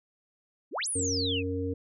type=exponential two-way sweep; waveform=sine; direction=up then down; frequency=221.7 to 10940 to 2411 Hz; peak=-29 dBFS; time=0.71-1.43 s; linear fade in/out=50 ms; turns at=0.88 s
type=harmonic tone; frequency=92.5 Hz; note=F#2; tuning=in tune; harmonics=1 / 3 / 5; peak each=-33 / -33 / -33 dBFS; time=0.95-1.74 s; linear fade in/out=10 ms
effects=none